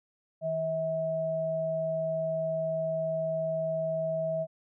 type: tone pair together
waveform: sine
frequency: 160 / 645.6 Hz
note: D#3 / E5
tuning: +49 / -36 cents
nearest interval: 2 octaves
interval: 2415 cents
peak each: -37 / -28 dBFS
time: 0.41-4.47 s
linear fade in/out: 50 ms
effects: none